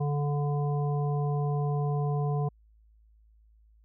harmonic tone, 145.2 Hz, D3, 19 cents flat, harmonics 1 / 3 / 5 / 7, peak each -26 / -35 / -37 / -42 dBFS, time 0-2.49 s, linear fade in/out 10 ms, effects added 54 Hz sine -57 dBFS peak until 3.84 s

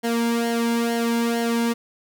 sawtooth tone with flanger, 233.1 Hz, A#3, in tune, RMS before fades -22 dBFS, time 0.03-1.74 s, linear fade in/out 20 ms, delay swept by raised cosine 0.8 to 1.63 ms, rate 2.2 Hz, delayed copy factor -0.7, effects none

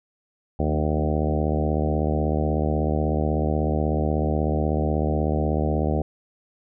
harmonic tone with a mistuned harmonic, 76.3 Hz, D#2, 33 cents flat, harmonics 1 / 2 / 3 / 4 / 5 / 6 / 7 / 8 / 9 / 10, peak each -24 / -27 / -29 / -30 / -31 / -32 / -32 / -33 / -34 / -34 dBFS, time 0.59-6.02 s, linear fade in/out 5 ms, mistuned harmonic 3, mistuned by -26 cents, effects none

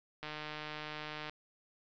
click train, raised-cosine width 0.3 ms, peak -26 dBFS, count 163, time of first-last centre 0.23-1.296 s, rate 152 Hz, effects resampled to 16000 Hz

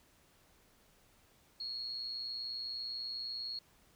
sine tone with amplitude modulation, 4302 Hz, C8, 47 cents sharp, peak -35 dBFS, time 1.6-3.59 s, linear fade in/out 5 ms, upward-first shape sine, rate 120 Hz, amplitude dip 70%, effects pink hiss -67 dBFS RMS until 3.95 s

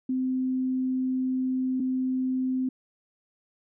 sine tone pair in turn, 258.2 / 258.2 Hz, C4 / C4, -23 / -23 cents, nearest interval unison, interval 0 cents, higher neither, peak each -24 dBFS, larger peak neither, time 0.09-1.8 / 1.8-2.69 s, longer first, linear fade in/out 5 ms, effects none

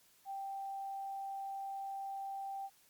sine tone, 784 Hz, G5, in tune, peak -39 dBFS, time 0.25-2.7 s, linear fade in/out 50 ms, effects white hiss -67 dBFS RMS until 2.89 s + MP3 96 kbps

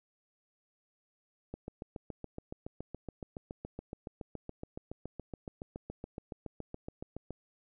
click train, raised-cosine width 2 ms, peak -27 dBFS, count 42, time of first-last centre 1.54-7.307 s, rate 7.11 Hz, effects none

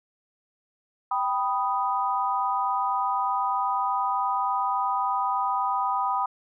sine chord, G augmented, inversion none, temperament equal, 784 / 987.8 / 1244.5 Hz, G5 / B5 / D#6, 0 / 0 / 0 cents, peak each -28 / -26 / -28 dBFS, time 1.11-6.26 s, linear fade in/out 5 ms, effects none

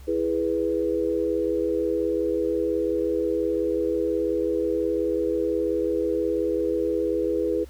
sine chord, E major, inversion none, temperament equal, 329.6 / 415.3 / 493.9 Hz, E4 / G#4 / B4, 0 / 0 / 0 cents, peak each -26 dBFS, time 0.07-7.65 s, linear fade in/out 20 ms, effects added 67 Hz sine -41 dBFS peak until 7.69 s + pink hiss -54 dBFS RMS until 7.69 s

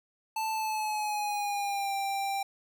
square tone with pitch glide, 880 to 788.5 Hz, A5 to G5, 0 to +10 cents, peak -30 dBFS, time 0.36-2.43 s, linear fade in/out 5 ms, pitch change -190 cents, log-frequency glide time 0.52-1.94 s, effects none

